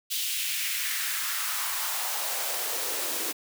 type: noise with high-pass filter sweep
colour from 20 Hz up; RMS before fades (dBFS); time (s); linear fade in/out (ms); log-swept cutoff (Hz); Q
white; -30; 0.1-3.33; 20; 3300 to 310; 2.1
effects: none